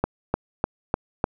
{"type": "click train", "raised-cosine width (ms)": 1, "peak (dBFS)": -6, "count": 5, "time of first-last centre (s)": [0.04, 1.241], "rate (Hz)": 3.33, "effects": []}